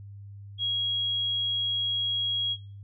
sine tone, 3300 Hz, G#7, 12 cents flat, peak -25 dBFS, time 0.58-2.57 s, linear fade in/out 50 ms, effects noise-tail reverb RT60 0.4 s tail -21 dB re dry + added 100 Hz sine -41 dBFS peak until 2.83 s

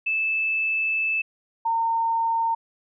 sine tone pair in turn, 2626 / 913.3 Hz, E7 / A#5, -7 / -36 cents, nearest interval octave + tritone, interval 1829 cents, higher first, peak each -21 / -20 dBFS, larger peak second, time 0.06-1.22 / 1.65-2.55 s, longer first, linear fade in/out 10 ms, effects none

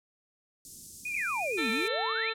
white band-stop noise, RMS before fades -43 dBFS, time 0.65-1.88 s, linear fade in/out 0 ms, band 310 to 5700 Hz, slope 24 dB/octave
sine tone with vibrato, 2422 Hz, D#7, 47 cents flat, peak -32 dBFS, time 1.05-1.87 s, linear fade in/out 5 ms, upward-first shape sine, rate 8.6 Hz, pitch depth 45 cents each way
sine exponential two-way sweep, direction down then up, 2612 to 207.7 to 2612 Hz, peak -31 dBFS, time 1.14-2.3 s, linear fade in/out 5 ms, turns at 1.7 s
harmonic tone, 447 Hz, A4, 27 cents sharp, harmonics 1 / 2 / 3 / 4 / 5 / 6 / 7 / 8 / 9, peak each -36 / -45 / -37 / -36 / -42 / -45 / -45 / -40 / -38 dBFS, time 1.57-2.34 s, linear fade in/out 20 ms
effects low-pass 10000 Hz 12 dB/octave

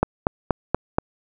click train, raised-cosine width 1 ms, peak -3 dBFS, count 5, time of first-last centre 0.03-0.985 s, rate 4.19 Hz, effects none

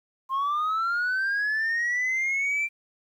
sine linear sweep, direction up, 1051 to 2363 Hz, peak -21 dBFS, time 0.29-2.69 s, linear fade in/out 50 ms, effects tanh soft clip ceiling -22 dBFS + 10-bit

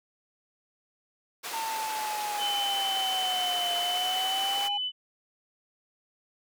pink band-pass noise, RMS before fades -37 dBFS, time 1.43-4.69 s, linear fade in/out 20 ms, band 650 to 16000 Hz, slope 12 dB/octave
triangle linear two-way sweep, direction down then up, 907 to 698.5 to 821 Hz, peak -29 dBFS, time 1.53-4.78 s, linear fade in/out 10 ms, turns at 3.75 s
sine tone with pitch glide, 3040 to 3003 Hz, F#7 to F#7, +46 to +25 cents, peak -28 dBFS, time 2.38-4.92 s, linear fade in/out 50 ms, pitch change -21 cents, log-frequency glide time 3.31-4.52 s
effects none

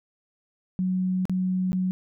sine tone with dropouts, 185 Hz, F#3, in tune, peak -22 dBFS, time 0.79-1.91 s, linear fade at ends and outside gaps 0 ms, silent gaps 1.254-1.296 / 1.72-1.73 s, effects none

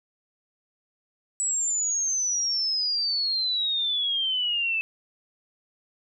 sine exponential sweep, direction down, 7902 to 2614 Hz, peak -23 dBFS, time 1.4-4.81 s, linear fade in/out 0 ms, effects none

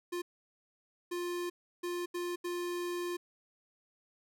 square tone bursts at uneven times, 351.3 Hz, F4, 10 cents sharp, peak -35 dBFS, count 5, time 0.12-0.22 / 1.11-1.5 / 1.83-2.06 / 2.14-2.36 / 2.44-3.17 s, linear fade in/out 10 ms, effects none

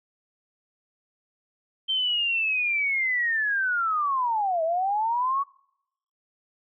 sine linear two-way sweep, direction down then up, 3136 to 633 to 1132 Hz, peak -22 dBFS, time 1.88-5.44 s, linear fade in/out 20 ms, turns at 4.63 s, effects noise-tail reverb RT60 0.8 s tail -26 dB re dry

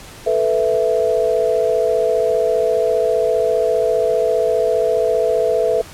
sine chord, A suspended second, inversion none, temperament just, 440 / 495 / 660 Hz, A4 / B4 / E5, 0 / +4 / +2 cents, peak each -18 dBFS, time 0.26-5.82 s, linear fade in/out 10 ms, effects pink hiss -38 dBFS RMS until 5.93 s + low-pass 12000 Hz 12 dB/octave

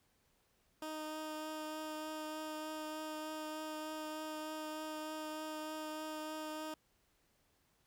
15% pulse tone with vibrato, 310 Hz, D#4, 6 cents flat, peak -35 dBFS, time 0.82-6.74 s, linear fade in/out 2 ms, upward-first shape triangle, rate 3.3 Hz, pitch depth 12 cents each way, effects pink hiss -75 dBFS RMS until 7.86 s

